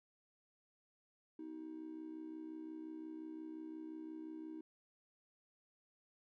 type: tone with amplitude modulation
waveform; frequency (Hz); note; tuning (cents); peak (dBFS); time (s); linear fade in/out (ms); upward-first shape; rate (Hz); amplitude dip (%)
triangle; 315.9; D#4; +26; -39; 1.39-4.61; 5; sine; 65.7; 80
effects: tanh soft clip ceiling -40 dBFS